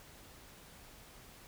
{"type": "silence", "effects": ["pink hiss -56 dBFS RMS until 1.47 s"]}